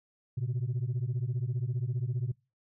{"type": "beating tone pair", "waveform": "sine", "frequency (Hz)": [116.54, 131.54], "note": ["A#2", "C3"], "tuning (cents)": [0, 10], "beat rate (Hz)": 15, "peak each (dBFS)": -30, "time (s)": [0.37, 2.32], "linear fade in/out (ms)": 10, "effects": ["noise-tail reverb RT60 0.3 s tail -26 dB re dry", "tanh soft clip ceiling -26 dBFS"]}